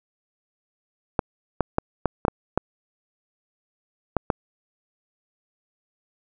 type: clicks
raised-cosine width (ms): 1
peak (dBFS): -5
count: 9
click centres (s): 1.192 / 1.607 / 1.784 / 2.057 / 2.251 / 2.282 / 2.576 / 4.167 / 4.302
effects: none